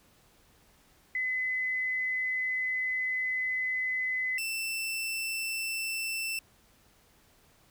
sine / sawtooth tone pair in turn, 2023 / 2669 Hz, B6 / E7, +41 / +21 cents, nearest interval perfect fourth, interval 480 cents, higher second, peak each -28 dBFS, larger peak neither, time 1.15-4.38 / 4.38-6.39 s, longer first, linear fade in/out 2 ms, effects pink hiss -63 dBFS RMS until 7.7 s

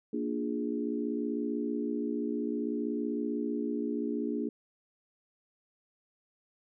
sine chord, Bb dominant seventh, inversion none, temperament equal, 233.1 / 293.7 / 349.2 / 415.3 Hz, Bb3 / D4 / F4 / Ab4, 0 / 0 / 0 / 0 cents, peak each -34 / -34 / -39 / -37 dBFS, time 0.13-4.49 s, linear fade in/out 5 ms, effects none

